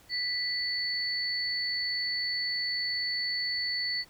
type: tone pair together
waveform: sine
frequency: 1975.5 / 4459 Hz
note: B6 / C#8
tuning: 0 / +9 cents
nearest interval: octave + major second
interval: 1409 cents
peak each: -33 / -30 dBFS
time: 0.09-4.05 s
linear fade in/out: 50 ms
effects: pink hiss -58 dBFS RMS until 4.09 s